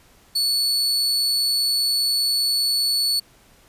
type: tone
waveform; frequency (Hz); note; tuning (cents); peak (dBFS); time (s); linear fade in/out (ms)
40% pulse; 4435; C#8; 0; -17; 0.35-3.2; 10
effects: pink hiss -54 dBFS RMS until 3.68 s + resampled to 32000 Hz